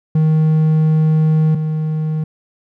triangle tone pair in turn, 156.7 / 156.04 Hz, D#3 / D#3, +13 / +5 cents, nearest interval unison, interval 8 cents, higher first, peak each -8 / -14 dBFS, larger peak first, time 0.15-1.55 / 1.55-2.24 s, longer first, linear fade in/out 5 ms, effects none

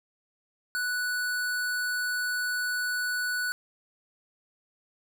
square tone, 1480 Hz, F#6, in tune, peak -28 dBFS, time 0.75-3.52 s, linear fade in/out 0 ms, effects none

